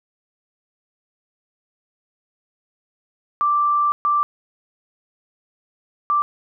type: tone bursts at uneven times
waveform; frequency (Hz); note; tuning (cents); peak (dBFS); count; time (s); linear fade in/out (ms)
sine; 1174.7; D6; 0; -15; 3; 3.41-3.92 / 4.05-4.23 / 6.1-6.22; 0
effects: none